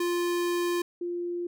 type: tone pair in turn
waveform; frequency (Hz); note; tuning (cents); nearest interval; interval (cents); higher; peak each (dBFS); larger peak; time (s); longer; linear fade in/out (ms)
square / sine; 349.2 / 349.2; F4 / F4; 0 / 0; unison; 0; neither; -26 / -29; first; 0-0.82 / 1.01-1.47; first; 5
effects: none